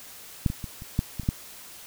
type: clicks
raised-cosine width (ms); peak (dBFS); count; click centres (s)
5; -9 / -17 / -21 / -27 / -10 / -18 / -30 / -10; 8; 0.462 / 0.501 / 0.642 / 0.821 / 0.991 / 1.197 / 1.234 / 1.289
effects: white hiss -45 dBFS RMS until 1.86 s